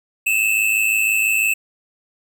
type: tone pair together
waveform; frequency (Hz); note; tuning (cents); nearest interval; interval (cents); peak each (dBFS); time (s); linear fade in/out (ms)
square; 2579 / 2685; E7 / E7; -39 / +31; minor second; 70; -19; 0.26-1.54; 10
effects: none